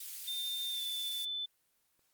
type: high-pass noise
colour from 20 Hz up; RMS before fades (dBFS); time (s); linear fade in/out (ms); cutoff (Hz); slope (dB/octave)
white; -44; 0-1.25; 5; 3200; 12
type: tone with pitch glide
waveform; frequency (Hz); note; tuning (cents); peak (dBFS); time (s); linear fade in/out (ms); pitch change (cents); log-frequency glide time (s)
sine; 3604 to 3514; A7 to A7; +41 to -3; -35; 0.27-1.46; 10; -44; 0.71-0.83
effects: white hiss -75 dBFS RMS until 2.13 s + Opus 24 kbps